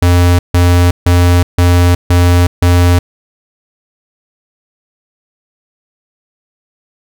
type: tone bursts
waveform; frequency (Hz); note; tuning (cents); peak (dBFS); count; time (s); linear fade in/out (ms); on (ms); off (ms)
square; 88.1; F2; +16; -6; 6; 0.02-2.99; 5; 370; 150
effects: none